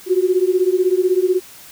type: beating tone pair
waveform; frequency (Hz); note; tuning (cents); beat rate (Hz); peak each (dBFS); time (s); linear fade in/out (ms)
sine; 360 / 376; F#4 / F#4; -47 / +28; 16; -16; 0.06-1.41; 50
effects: white hiss -41 dBFS RMS until 1.71 s